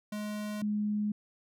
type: tone pair in turn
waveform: square / sine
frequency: 210 / 209.3 Hz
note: G#3 / G#3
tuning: +19 / +14 cents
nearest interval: unison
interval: 5 cents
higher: first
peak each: -35 / -28 dBFS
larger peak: second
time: 0.12-0.62 / 0.62-1.12 s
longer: neither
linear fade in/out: 5 ms
effects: none